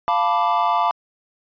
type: chord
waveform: triangle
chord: B half-diminished seventh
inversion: second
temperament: equal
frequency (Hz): 698.5 / 880 / 987.8 / 1174.7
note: F5 / A5 / B5 / D6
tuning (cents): 0 / 0 / 0 / 0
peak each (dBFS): -20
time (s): 0.08-0.91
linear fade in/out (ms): 0
effects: resampled to 11025 Hz